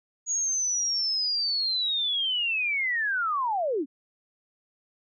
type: linear sweep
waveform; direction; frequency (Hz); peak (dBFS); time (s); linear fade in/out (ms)
sine; down; 6750 to 244.5; -24; 0.26-3.86; 50
effects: none